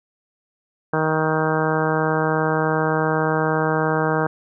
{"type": "harmonic tone", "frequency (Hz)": 157.2, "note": "D#3", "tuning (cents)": 18, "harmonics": [1, 2, 3, 4, 5, 6, 7, 8, 9, 10], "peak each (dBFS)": [-24, -26, -23, -27, -27, -28, -30, -30, -31, -28], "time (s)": [0.93, 4.27], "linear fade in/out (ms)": 5, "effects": []}